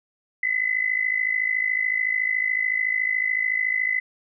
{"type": "tone with amplitude modulation", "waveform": "sine", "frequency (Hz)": 2019, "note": "B6", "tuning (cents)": 38, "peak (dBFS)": -17, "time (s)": [0.43, 4], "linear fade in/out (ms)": 5, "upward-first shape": "sine", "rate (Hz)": 53.8, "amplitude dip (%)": 80, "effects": []}